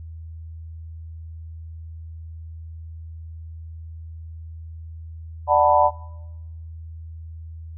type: chord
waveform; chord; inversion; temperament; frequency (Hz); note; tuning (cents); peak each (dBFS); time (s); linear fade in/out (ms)
sine; B minor seventh; first; just; 592.7 / 740.8 / 889 / 987.8; D5 / F#5 / A5 / B5; +16 / +2 / +18 / 0; -19; 5.47-5.91; 50
effects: noise-tail reverb RT60 1.0 s tail -20 dB re dry + added 81 Hz sine -34 dBFS peak until 7.77 s